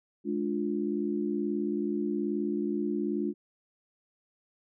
sine chord, D diminished, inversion second, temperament just, 211.4 / 293.7 / 352.4 Hz, Ab3 / D4 / F4, +31 / 0 / +16 cents, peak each -32 dBFS, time 0.24-3.34 s, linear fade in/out 50 ms, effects none

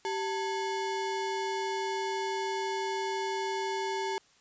square ring-modulated tone, 641 Hz, E5, 49 cents flat, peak -28 dBFS, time 0.05-4.18 s, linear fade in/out 0 ms, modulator 253 Hz, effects white hiss -63 dBFS RMS until 4.4 s + resampled to 16000 Hz

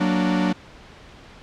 45% pulse chord, Gb augmented, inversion none, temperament equal, 185 / 233.1 / 293.7 Hz, Gb3 / Bb3 / D4, 0 / 0 / 0 cents, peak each -21 / -26 / -23 dBFS, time 0-0.53 s, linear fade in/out 10 ms, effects pink hiss -45 dBFS RMS until 1.42 s + low-pass 4000 Hz 12 dB/octave

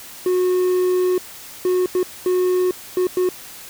triangle tone bursts at uneven times, 364.8 Hz, F#4, 24 cents flat, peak -13 dBFS, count 6, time 0.26-1.18 / 1.65-1.86 / 1.95-2.03 / 2.26-2.71 / 2.97-3.07 / 3.17-3.29 s, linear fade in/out 2 ms, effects white hiss -38 dBFS RMS until 3.69 s

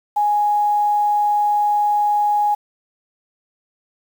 sine tone, 830.6 Hz, G#5, in tune, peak -14 dBFS, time 0.16-2.55 s, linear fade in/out 10 ms, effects 7-bit

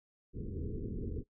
pink low-pass noise, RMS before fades -39 dBFS, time 0.33-1.24 s, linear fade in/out 50 ms, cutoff 470 Hz, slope 96 dB/octave, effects noise-tail reverb RT60 0.1 s tail -17 dB re dry

